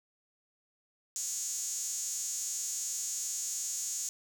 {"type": "tone with high-pass filter", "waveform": "sawtooth", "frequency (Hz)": 277.2, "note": "C#4", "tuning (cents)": 0, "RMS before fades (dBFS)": -36, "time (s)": [1.16, 4.09], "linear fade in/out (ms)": 0, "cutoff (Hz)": 6800, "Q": 6.6, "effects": []}